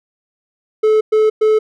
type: tone bursts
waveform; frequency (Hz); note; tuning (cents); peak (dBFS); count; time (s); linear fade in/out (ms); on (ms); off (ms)
triangle; 432.8; A4; -29; -7; 3; 0.83-1.59; 10; 180; 110
effects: none